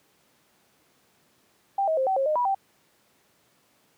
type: tone with pitch steps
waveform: sine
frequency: 788 / 637 / 527 / 764 / 540 / 613 / 976 / 780 Hz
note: G5 / D#5 / C5 / G5 / C#5 / D#5 / B5 / G5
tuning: +9 / +41 / +12 / -45 / -45 / -26 / -21 / -9 cents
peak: -21 dBFS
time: 1.78-2.548 s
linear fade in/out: 5 ms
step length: 96 ms
effects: pink hiss -64 dBFS RMS until 3.97 s + high-pass 150 Hz 12 dB/octave